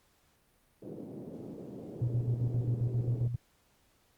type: band-pass noise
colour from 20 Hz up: white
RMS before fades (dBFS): -44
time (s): 0.82-3.27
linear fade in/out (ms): 5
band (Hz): 130 to 420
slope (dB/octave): 24
type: tone with tremolo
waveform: sine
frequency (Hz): 120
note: B2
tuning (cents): -49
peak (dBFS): -26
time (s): 2.01-3.36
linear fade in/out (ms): 10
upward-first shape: square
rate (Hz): 7.5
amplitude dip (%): 60
effects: pink hiss -69 dBFS RMS until 4.17 s + Opus 48 kbps